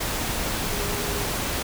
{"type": "tone in noise", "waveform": "sine", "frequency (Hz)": 409.4, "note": "G#4", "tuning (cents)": -25, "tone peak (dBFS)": -33, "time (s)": [0.72, 1.26], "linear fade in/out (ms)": 10, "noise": "pink", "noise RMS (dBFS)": -27, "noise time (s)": [0, 1.63], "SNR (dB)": -9, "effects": []}